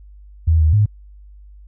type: tone with pitch steps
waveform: sine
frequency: 80.8 / 78.1 / 104.8 Hz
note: E2 / D#2 / G#2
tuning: -34 / +7 / +16 cents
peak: -10 dBFS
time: 0.47-0.86 s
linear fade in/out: 10 ms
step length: 130 ms
effects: added 50 Hz sine -39 dBFS peak until 1.67 s